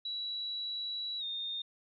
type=tone with pitch glide; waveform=sine; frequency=3917 to 3655 Hz; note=B7 to A#7; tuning=-15 to -35 cents; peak=-35 dBFS; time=0.05-1.62 s; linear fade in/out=5 ms; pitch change=-120 cents; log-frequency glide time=1.19-1.24 s; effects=none